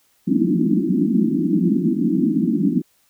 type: band-pass noise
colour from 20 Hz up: pink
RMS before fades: -18 dBFS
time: 0.27-2.82 s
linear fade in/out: 10 ms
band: 170 to 340 Hz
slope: 96 dB/octave
effects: white hiss -61 dBFS RMS until 3.09 s